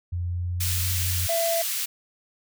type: tone with pitch glide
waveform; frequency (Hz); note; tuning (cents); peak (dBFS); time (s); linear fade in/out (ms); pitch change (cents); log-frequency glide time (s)
sine; 87.6 to 89.49; F2 to F2; +6 to +43; -25; 0.12-1.27; 10; +37; 0.26-0.77
type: high-pass noise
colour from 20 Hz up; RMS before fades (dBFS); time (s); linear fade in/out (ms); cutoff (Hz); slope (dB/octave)
white; -28; 0.6-1.86; 10; 2100; 12
type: tone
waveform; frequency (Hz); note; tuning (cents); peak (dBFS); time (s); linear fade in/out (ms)
triangle; 669; E5; +25; -21; 1.29-1.62; 5
effects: none